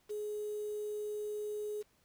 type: tone with quantisation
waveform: sine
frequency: 420 Hz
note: G#4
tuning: 19 cents sharp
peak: -36 dBFS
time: 0.09-1.83 s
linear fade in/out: 20 ms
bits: 9
effects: pink hiss -71 dBFS RMS until 2.04 s